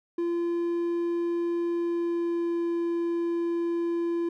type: tone with pitch glide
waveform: triangle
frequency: 342.6 to 340.2 Hz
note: F4 to F4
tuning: -33 to -45 cents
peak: -23 dBFS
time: 0.18-4.29 s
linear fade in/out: 5 ms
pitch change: -12 cents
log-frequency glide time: 1.7-2.69 s
effects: none